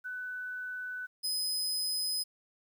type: tone pair in turn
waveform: sine / sawtooth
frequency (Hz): 1497 / 5035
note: F#6 / D#8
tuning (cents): +20 / +20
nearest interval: octave + major sixth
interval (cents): 2100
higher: second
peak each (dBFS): -36 / -28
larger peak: second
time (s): 0.04-1.07 / 1.23-2.24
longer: first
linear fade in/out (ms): 20
effects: 11-bit